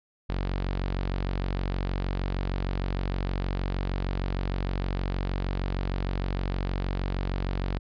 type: tone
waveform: sawtooth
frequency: 46.46 Hz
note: F#1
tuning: 8 cents sharp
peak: -23 dBFS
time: 0.29-7.79 s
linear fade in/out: 10 ms
effects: resampled to 11025 Hz